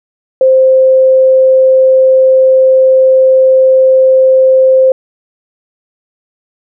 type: tone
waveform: sine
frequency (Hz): 523.3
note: C5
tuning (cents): 0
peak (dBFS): -3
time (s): 0.41-4.92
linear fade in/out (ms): 2
effects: none